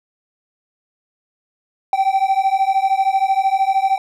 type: beating tone pair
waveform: triangle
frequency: 768 / 781 Hz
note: G5 / G5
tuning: -36 / -7 cents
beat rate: 13 Hz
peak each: -15 dBFS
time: 1.93-3.98 s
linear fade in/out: 2 ms
effects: none